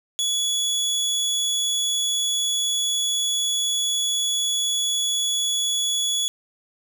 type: tone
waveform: 25% pulse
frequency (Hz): 3391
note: G#7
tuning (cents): +35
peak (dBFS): -17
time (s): 0.19-6.28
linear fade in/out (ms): 0
effects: none